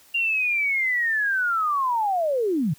sine linear sweep, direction down, 2794 to 130.9 Hz, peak -20 dBFS, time 0.14-2.74 s, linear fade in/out 10 ms, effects white hiss -54 dBFS RMS until 2.78 s

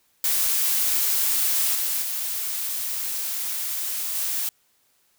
blue noise with level steps, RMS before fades -22 / -25 / -28 / -26 dBFS, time 0.24-4.49 s, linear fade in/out 2 ms, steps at 1.75 / 2.02 / 4.15 s, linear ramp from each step 2 ms, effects white hiss -65 dBFS RMS until 5.18 s

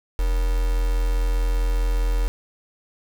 sine tone with quantisation, 42.41 Hz, E1, 50 cents sharp, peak -18 dBFS, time 0.19-2.28 s, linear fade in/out 0 ms, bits 5, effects none

